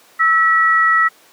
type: tone pair together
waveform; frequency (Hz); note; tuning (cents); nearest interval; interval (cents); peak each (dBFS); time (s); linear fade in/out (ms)
sine; 1311 / 1928.4; E6 / B6; -10 / -42; perfect fifth; 668; -13; 0.19-1.09; 20
effects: pink hiss -48 dBFS RMS until 1.32 s + high-pass 400 Hz 12 dB/octave